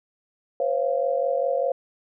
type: tone cluster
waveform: sine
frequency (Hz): 501 / 546 / 692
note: B4 / C#5 / F5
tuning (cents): +25 / -26 / -16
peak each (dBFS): -26 / -23 / -28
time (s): 0.6-1.72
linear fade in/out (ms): 2
effects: none